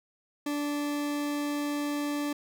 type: tone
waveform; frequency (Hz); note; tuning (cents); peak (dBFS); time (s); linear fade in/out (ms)
40% pulse; 291.4; D4; -13; -28; 0.46-2.33; 5
effects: none